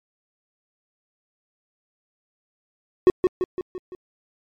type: tone with echo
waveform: triangle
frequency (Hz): 366.8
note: F#4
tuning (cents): -15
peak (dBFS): -7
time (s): 3.07-3.1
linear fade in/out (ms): 0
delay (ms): 170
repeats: 5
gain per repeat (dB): -5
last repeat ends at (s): 3.95
effects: MP3 96 kbps